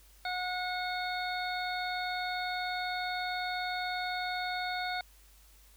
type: harmonic tone with a mistuned harmonic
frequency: 728 Hz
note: F#5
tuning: 28 cents flat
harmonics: 1 / 2 / 3 / 5 / 6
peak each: -35 / -38 / -40 / -42 / -43 dBFS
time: 0.25-5.01 s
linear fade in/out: 2 ms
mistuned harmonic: 5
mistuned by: +20 cents
effects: added 50 Hz sine -58 dBFS peak until 5.76 s + white hiss -62 dBFS RMS until 5.76 s